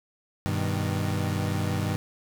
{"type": "chord", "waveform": "30% pulse", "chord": "G augmented", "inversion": "none", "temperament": "equal", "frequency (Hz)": [98, 123.47, 155.56], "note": ["G2", "B2", "D#3"], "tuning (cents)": [0, 0, 0], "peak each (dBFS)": [-25, -30, -28], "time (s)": [0.46, 1.96], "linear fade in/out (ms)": 0, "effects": []}